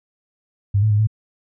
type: tone with pitch steps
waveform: sine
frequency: 100.1 / 108 / 104.2 / 108.6 Hz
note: G2 / A2 / G#2 / A2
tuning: +37 / -32 / +6 / -22 cents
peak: -13 dBFS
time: 0.74-1.072 s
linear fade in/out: 10 ms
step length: 83 ms
effects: none